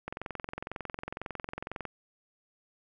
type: click train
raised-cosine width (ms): 0.5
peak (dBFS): -21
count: 40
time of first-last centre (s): 0.08-1.853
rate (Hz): 22
effects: none